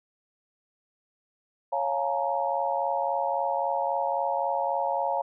sine chord, Bb minor seventh, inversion first, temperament equal with one note detuned, 554.4 / 698.5 / 848.6 / 932.3 Hz, Db5 / F5 / Ab5 / Bb5, 0 / 0 / +37 / 0 cents, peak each -30 dBFS, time 1.72-5.22 s, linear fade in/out 10 ms, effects none

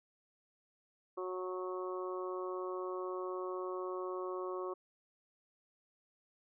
harmonic tone, 183.9 Hz, F#3, 10 cents flat, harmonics 2 / 3 / 4 / 5 / 6 / 7, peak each -39 / -45 / -52 / -52 / -44 / -54 dBFS, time 1.17-4.74 s, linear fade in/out 10 ms, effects none

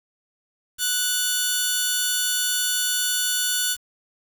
10% pulse tone pair together, 1480 / 3522 Hz, F#6 / A7, 0 / +1 cents, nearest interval octave + minor third, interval 1501 cents, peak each -16 dBFS, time 0.78-3.77 s, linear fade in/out 50 ms, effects 7-bit

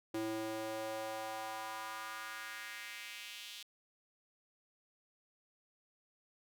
square tone with high-pass filter sweep, 110 Hz, A2, in tune, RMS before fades -43 dBFS, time 0.14-3.63 s, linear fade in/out 5 ms, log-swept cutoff 320 to 3400 Hz, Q 2.3, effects none

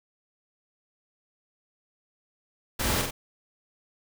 pink noise with echo, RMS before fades -28 dBFS, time 2.79-3.02 s, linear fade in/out 10 ms, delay 45 ms, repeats 2, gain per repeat -3 dB, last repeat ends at 3.11 s, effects none

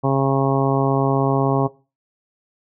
harmonic tone, 136.1 Hz, C#3, 31 cents flat, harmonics 1 / 2 / 3 / 4 / 5 / 6 / 7 / 8, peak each -19 / -22 / -24 / -25 / -26 / -27 / -27 / -28 dBFS, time 0.03-1.68 s, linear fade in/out 20 ms, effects noise-tail reverb RT60 0.3 s tail -18 dB re dry

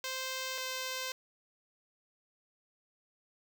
5% pulse tone pair in turn, 521 / 517.7 Hz, C5 / C5, -7 / -18 cents, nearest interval unison, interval 11 cents, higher first, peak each -24 dBFS, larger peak neither, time 0.04-0.58 / 0.58-1.12 s, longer neither, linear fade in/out 2 ms, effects none

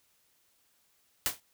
white noise with exponential decay, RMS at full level -25 dBFS, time 1.26-1.4 s, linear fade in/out 0 ms, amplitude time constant 30 ms, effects white hiss -70 dBFS RMS until 1.53 s

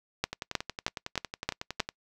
two click trains, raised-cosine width 0.2 ms, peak -17 / -9 dBFS, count 18 / 6, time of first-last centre 0.33-1.89 / 0.24-1.802 s, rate 10.9 / 3.2 Hz, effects noise-tail reverb RT60 0.1 s tail -26 dB re dry

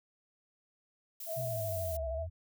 violet noise, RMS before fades -43 dBFS, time 1.2-1.97 s, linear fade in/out 5 ms
sine tone with vibrato, 654 Hz, E5, 14 cents flat, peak -35 dBFS, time 1.26-2.27 s, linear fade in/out 50 ms, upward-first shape square, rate 13 Hz, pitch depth 29 cents each way
sine linear two-way sweep, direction down then up, 130.8 to 63.4 to 89.6 Hz, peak -37 dBFS, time 1.36-2.3 s, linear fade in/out 20 ms, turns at 2.1 s
effects none

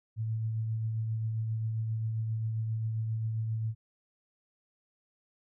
sine tone with tremolo, 111.2 Hz, A2, 19 cents sharp, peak -28 dBFS, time 0.16-3.75 s, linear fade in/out 50 ms, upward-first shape triangle, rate 7.5 Hz, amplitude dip 30%, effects none

